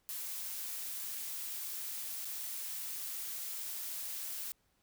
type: noise with dropouts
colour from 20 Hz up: blue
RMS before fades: -41 dBFS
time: 0.09-4.52 s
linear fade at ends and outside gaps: 0 ms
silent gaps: 2.247-2.253 s
effects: pink hiss -75 dBFS RMS until 4.82 s